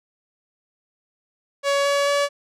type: tone with pitch steps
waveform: sawtooth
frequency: 562 / 566.2 / 570.5 Hz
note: C#5 / C#5 / C#5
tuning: +24 / +37 / +50 cents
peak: -14 dBFS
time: 1.63-2.29 s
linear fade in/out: 50 ms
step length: 220 ms
effects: low-pass 8000 Hz 12 dB/octave